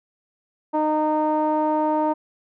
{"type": "tone with low-pass filter", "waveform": "sawtooth", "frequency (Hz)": 307.3, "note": "D#4", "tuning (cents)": -21, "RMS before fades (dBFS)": -21, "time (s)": [0.73, 2.14], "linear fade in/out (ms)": 20, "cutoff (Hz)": 840, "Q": 7.5, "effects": []}